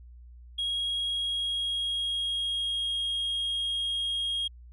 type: tone with pitch glide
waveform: sine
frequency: 3290 to 3260 Hz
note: G#7 to G#7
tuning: -17 to -33 cents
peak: -25 dBFS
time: 0.58-4.48 s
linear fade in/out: 10 ms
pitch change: -16 cents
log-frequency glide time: 1.06-2.97 s
effects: tanh soft clip ceiling -26 dBFS + added 60 Hz sine -46 dBFS peak until 4.72 s